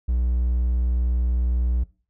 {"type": "tone", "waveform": "triangle", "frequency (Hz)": 60.9, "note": "B1", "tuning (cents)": -24, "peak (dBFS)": -17, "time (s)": [0.08, 1.84], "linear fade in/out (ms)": 10, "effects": ["noise-tail reverb RT60 0.4 s tail -21 dB re dry"]}